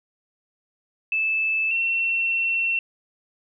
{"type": "tone pair in turn", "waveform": "sine", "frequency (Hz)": [2626, 2709], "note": ["E7", "E7"], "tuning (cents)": [-7, 47], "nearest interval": "minor second", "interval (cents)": 54, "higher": "second", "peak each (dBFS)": -20, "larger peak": "neither", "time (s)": [[1.12, 1.71], [1.71, 2.79]], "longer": "second", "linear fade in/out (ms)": 2, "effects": []}